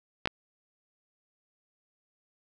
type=clicks; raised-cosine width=0.3 ms; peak=-11 dBFS; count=2; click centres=0.257 / 0.274 s; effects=none